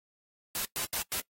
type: noise bursts at uneven times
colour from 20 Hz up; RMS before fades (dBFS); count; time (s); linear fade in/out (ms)
white; -33; 4; 0.55-0.65 / 0.76-0.85 / 0.93-1.02 / 1.12-1.2; 0
effects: noise-tail reverb RT60 0.1 s tail -20 dB re dry + AAC 48 kbps